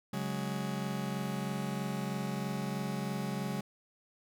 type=chord; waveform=40% pulse; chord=C# suspended fourth; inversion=none; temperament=just; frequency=138.59 / 184.79 / 207.9 Hz; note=C#3 / F#3 / G#3; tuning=0 / -2 / +2 cents; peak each=-38 / -37 / -37 dBFS; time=0.13-3.61 s; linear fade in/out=5 ms; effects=none